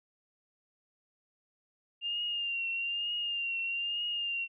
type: tone with vibrato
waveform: sine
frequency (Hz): 2794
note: F7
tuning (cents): 0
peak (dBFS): -31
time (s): 2.01-4.48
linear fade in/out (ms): 50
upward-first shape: triangle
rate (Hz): 1.1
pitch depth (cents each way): 51
effects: none